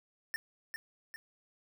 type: tone with echo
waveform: square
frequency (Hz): 1800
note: A6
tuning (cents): +39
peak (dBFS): -34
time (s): 0.34-0.36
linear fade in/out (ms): 0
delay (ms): 400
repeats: 2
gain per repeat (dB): -5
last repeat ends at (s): 1.16
effects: none